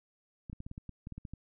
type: clicks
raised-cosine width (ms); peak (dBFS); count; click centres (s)
5; -30; 12; 0.498 / 0.53 / 0.604 / 0.665 / 0.714 / 0.779 / 0.893 / 1.071 / 1.123 / 1.18 / 1.252 / 1.336
effects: none